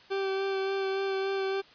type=tone with vibrato; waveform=40% pulse; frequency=388.2 Hz; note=G4; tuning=17 cents flat; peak=-27 dBFS; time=0.1-1.62 s; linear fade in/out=20 ms; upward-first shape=sine; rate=3.5 Hz; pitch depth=14 cents each way; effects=white hiss -55 dBFS RMS until 1.74 s + resampled to 11025 Hz